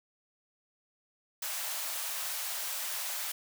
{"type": "high-pass noise", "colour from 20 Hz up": "white", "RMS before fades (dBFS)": -36, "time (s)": [1.42, 3.32], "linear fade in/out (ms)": 5, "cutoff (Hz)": 560, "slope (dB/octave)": 48, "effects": []}